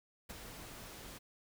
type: noise with ADSR envelope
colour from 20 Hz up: pink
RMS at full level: -44 dBFS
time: 0.29-1.19 s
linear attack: 12 ms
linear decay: 18 ms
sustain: -6 dB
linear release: 19 ms
effects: none